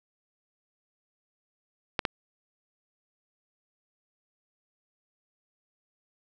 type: clicks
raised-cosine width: 0.3 ms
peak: -9 dBFS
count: 2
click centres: 1.992 / 2.052 s
effects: none